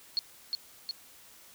sine tone with echo, 4342 Hz, C#8, 37 cents flat, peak -25 dBFS, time 0.17-0.19 s, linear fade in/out 0 ms, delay 360 ms, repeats 2, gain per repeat -3 dB, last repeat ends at 0.91 s, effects white hiss -55 dBFS RMS until 1.54 s

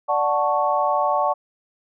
sine chord, D major seventh, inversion none, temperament equal, 587.3 / 740 / 880 / 1108.7 Hz, D5 / F#5 / A5 / C#6, 0 / 0 / 0 / 0 cents, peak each -23 dBFS, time 0.08-1.34 s, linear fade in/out 20 ms, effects none

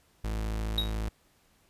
40% pulse tone, 54 Hz, A1, 32 cents flat, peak -29 dBFS, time 0.24-1.09 s, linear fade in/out 5 ms
triangle tone with exponential decay, 3799 Hz, A#7, 32 cents sharp, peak -21 dBFS, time 0.78-0.94 s, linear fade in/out 1 ms, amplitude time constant 33 ms
effects pink hiss -66 dBFS RMS until 1.69 s + resampled to 32000 Hz

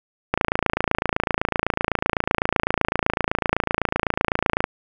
click train, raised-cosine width 0.5 ms, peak -3 dBFS, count 121, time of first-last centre 0.34-4.641 s, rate 27.9 Hz, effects none

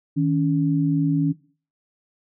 sine tone pair together, 157.5 / 280.9 Hz, D#3 / C#4, +21 / +23 cents, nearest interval minor seventh, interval 1002 cents, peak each -20 dBFS, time 0.16-1.33 s, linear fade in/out 20 ms, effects noise-tail reverb RT60 0.4 s tail -18 dB re dry

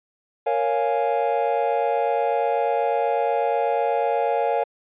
triangle chord, Bb minor seventh, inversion none, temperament equal, 466.2 / 554.4 / 698.5 / 830.6 Hz, Bb4 / Db5 / F5 / Ab5, 0 / 0 / 0 / 0 cents, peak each -23 dBFS, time 0.46-4.64 s, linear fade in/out 10 ms, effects resampled to 8000 Hz

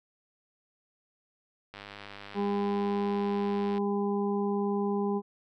click train, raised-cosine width 0.3 ms, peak -27 dBFS, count 207, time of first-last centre 1.74-3.78 s, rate 101 Hz
harmonic tone, 202.1 Hz, G#3, 47 cents flat, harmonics 1 / 2 / 4 / 5, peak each -29 / -30 / -37 / -40 dBFS, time 2.34-5.22 s, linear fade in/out 50 ms
effects none

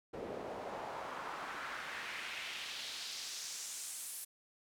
pink noise with band-pass filter sweep, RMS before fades -44 dBFS, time 0.13-4.25 s, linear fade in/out 10 ms, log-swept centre 430 to 11000 Hz, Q 1.7, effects none

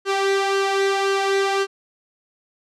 sawtooth tone with flanger, 392 Hz, G4, in tune, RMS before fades -20 dBFS, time 0.05-1.67 s, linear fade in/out 50 ms, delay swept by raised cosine 0.66 to 2.06 ms, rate 1.9 Hz, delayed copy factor +0.55, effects low-pass 6000 Hz 12 dB/octave

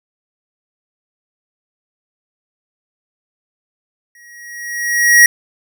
square tone with exponential growth, 1900 Hz, A#6, 33 cents sharp, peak -3 dBFS, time 4.15-5.26 s, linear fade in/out 2 ms, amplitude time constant 240 ms, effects none

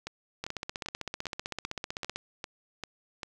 two click trains, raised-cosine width 0.2 ms, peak -17 / -19 dBFS, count 28 / 9, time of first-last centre 0.44-2.16 / 0.07-3.232 s, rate 15.7 / 2.53 Hz, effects none

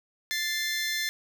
20% pulse tone pair together, 1760 / 2086 Hz, A6 / C7, 0 / -6 cents, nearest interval minor third, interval 294 cents, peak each -25 / -26 dBFS, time 0.31-1.09 s, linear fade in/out 0 ms, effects none

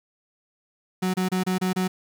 35% pulse tone bursts, 185 Hz, F#3, in tune, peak -20 dBFS, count 6, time 1.02-1.88 s, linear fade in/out 10 ms, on 120 ms, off 28 ms, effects none

